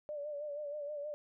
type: tone with vibrato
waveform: sine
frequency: 587.3 Hz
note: D5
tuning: in tune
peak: -38 dBFS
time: 0.09-1.14 s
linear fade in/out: 0 ms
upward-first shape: sine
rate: 6.3 Hz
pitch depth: 54 cents each way
effects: none